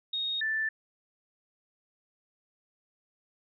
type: tone pair in turn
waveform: sine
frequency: 3729 / 1763.2 Hz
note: A#7 / A6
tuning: 0 / +3 cents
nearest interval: octave + minor second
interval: 1297 cents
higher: first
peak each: -29 / -27 dBFS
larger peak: second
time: 0.13-0.41 / 0.41-0.69 s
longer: neither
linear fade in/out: 5 ms
effects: none